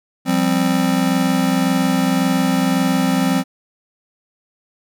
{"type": "chord", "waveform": "square", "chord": "F suspended second", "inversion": "none", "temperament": "just", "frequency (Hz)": [174.61, 196.44, 261.9], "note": ["F3", "G3", "C4"], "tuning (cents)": [0, 4, 2], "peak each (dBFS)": [-21, -21, -18], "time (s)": [0.25, 3.44], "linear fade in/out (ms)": 50, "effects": []}